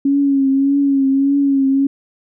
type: tone with vibrato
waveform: sine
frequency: 275.5 Hz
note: C#4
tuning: 11 cents flat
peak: -11 dBFS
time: 0.05-1.87 s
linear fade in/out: 5 ms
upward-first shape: triangle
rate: 1.7 Hz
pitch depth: 48 cents each way
effects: none